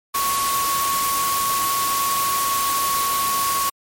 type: tone in noise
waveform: sine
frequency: 1108.7 Hz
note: C#6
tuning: in tune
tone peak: -20 dBFS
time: 0.14-3.7 s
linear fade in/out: 10 ms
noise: white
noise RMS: -24 dBFS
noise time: 0.14-3.7 s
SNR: +1 dB
effects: MP3 64 kbps